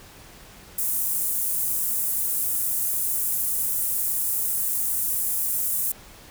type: high-pass noise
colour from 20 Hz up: pink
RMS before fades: -25 dBFS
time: 0.78-5.92 s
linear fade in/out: 5 ms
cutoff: 9600 Hz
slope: 24 dB/octave
effects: pink hiss -47 dBFS RMS until 6.3 s